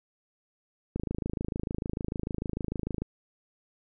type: click train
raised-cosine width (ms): 3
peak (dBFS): -18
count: 56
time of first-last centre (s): 0.96-3.02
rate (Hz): 26.7
effects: none